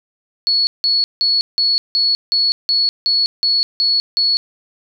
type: tone bursts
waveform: sine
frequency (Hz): 4388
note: C#8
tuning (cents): -18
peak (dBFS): -12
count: 11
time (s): 0.47-4.37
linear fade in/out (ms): 0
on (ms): 200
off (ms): 170
effects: none